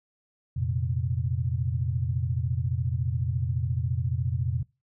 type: chord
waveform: sine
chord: F suspended fourth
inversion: none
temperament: equal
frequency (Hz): 87.31 / 116.54 / 130.81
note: F2 / Bb2 / C3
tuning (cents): 0 / 0 / 0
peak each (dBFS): -29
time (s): 0.56-4.63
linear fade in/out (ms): 10
effects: noise-tail reverb RT60 0.3 s tail -25 dB re dry